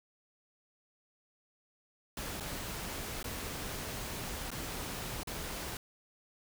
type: noise with dropouts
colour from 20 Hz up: pink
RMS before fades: -40 dBFS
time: 2.17-5.77 s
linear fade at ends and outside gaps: 2 ms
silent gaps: 2.4-2.406 / 3.229-3.242 / 4.505-4.515 / 5.233-5.272 s
effects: none